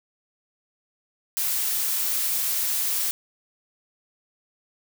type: noise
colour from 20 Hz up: blue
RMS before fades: -25 dBFS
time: 1.37-3.11 s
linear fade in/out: 0 ms
effects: none